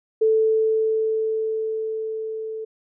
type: tone with level ramp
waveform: sine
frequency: 440.2 Hz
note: A4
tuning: 1 cent sharp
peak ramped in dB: -14 to -28 dBFS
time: 0.21-2.65 s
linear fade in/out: 10 ms
effects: none